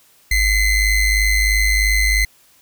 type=ring-modulated tone; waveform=square; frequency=1046.5 Hz; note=C6; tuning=in tune; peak=-11 dBFS; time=0.31-2.25 s; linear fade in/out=5 ms; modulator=995 Hz; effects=white hiss -53 dBFS RMS until 2.61 s